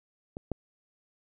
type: clicks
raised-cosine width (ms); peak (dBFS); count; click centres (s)
2; -24 / -17; 2; 0.369 / 0.517
effects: none